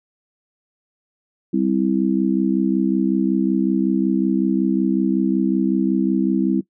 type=chord; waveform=sine; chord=C major; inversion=second; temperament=just; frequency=196.22 / 261.6 / 327 Hz; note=G3 / C4 / E4; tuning=+2 / 0 / -14 cents; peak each=-20 dBFS; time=1.53-6.61 s; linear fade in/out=10 ms; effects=noise-tail reverb RT60 0.1 s tail -18 dB re dry